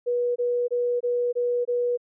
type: tone bursts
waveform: sine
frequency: 485.6 Hz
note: B4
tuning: 29 cents flat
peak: -21 dBFS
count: 6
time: 0.06-1.975 s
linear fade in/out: 20 ms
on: 300 ms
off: 23 ms
effects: none